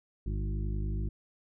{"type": "harmonic tone with a mistuned harmonic", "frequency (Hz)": 51.5, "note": "G#1", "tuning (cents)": -14, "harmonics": [1, 2, 3, 4, 6, 7], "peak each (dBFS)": [-31, -37, -41, -43, -47, -48], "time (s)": [0.26, 1.09], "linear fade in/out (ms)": 5, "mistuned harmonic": 1, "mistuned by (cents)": 72, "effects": []}